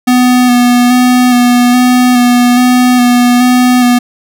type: tone with vibrato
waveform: square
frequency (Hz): 246.9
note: B3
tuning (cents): 0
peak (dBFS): -5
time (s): 0.07-3.99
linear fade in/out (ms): 10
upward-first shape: square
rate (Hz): 1.2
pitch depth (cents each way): 17
effects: none